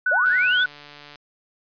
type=tone with vibrato; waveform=sine; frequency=1480 Hz; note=F#6; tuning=in tune; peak=-17 dBFS; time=0.06-0.66 s; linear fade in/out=5 ms; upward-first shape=sine; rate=11 Hz; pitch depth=22 cents each way
type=linear sweep; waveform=sine; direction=up; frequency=522 to 3573 Hz; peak=-22 dBFS; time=0.11-0.64 s; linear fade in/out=10 ms
type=click train; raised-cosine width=0.2 ms; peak=-25 dBFS; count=132; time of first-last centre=0.26-1.157 s; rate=146 Hz
effects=resampled to 11025 Hz